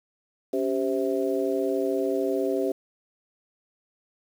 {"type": "harmonic tone with a mistuned harmonic", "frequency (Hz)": 130.81, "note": "C3", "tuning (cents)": 0, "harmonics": [2, 3, 4, 5], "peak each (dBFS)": [-29, -26, -29, -32], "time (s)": [0.53, 2.72], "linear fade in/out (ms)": 5, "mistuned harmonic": 2, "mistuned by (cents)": 110, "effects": ["8-bit"]}